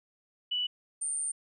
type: tone pair in turn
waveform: sine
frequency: 2960 / 8927 Hz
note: F#7 / C#9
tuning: 0 / +11 cents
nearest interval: octave + perfect fifth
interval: 1911 cents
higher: second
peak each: -28 / -30 dBFS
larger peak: first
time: 0.51-0.67 / 1.01-1.32 s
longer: second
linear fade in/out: 10 ms
effects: none